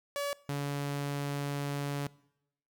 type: tone pair in turn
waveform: sawtooth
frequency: 570 / 142.5 Hz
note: C#5 / C#3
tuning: +48 / +48 cents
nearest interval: 2 octaves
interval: 2400 cents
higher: first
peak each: -28 dBFS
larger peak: neither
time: 0.16-0.33 / 0.49-2.07 s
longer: second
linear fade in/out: 0 ms
effects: noise-tail reverb RT60 0.8 s tail -22 dB re dry